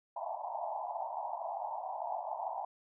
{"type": "band-pass noise", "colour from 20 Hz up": "white", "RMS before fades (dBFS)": -39, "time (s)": [0.16, 2.65], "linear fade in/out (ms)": 5, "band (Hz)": [630, 960], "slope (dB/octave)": 96, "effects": []}